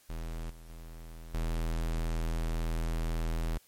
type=tone with level steps; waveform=square; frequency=40.95 Hz; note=E1; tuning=11 cents flat; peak=-36 / -48 / -44 / -30 dBFS; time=0.09-3.58 s; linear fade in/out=10 ms; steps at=0.5 / 0.69 / 1.34 s; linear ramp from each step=5 ms; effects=white hiss -63 dBFS RMS until 3.67 s + MP3 64 kbps